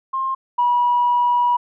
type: tone pair in turn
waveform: sine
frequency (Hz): 1062 / 970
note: C6 / B5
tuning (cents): +25 / -31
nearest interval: major second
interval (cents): 156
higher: first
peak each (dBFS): -19 / -13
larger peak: second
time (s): 0.13-0.35 / 0.58-1.57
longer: second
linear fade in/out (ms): 10
effects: tanh soft clip ceiling -9 dBFS